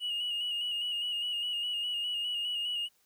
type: tone with vibrato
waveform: triangle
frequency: 2890 Hz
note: F#7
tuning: 41 cents flat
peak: -28 dBFS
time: 0-2.89 s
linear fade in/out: 50 ms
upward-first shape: square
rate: 4.9 Hz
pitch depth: 29 cents each way
effects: tanh soft clip ceiling -27 dBFS + white hiss -70 dBFS RMS until 3.05 s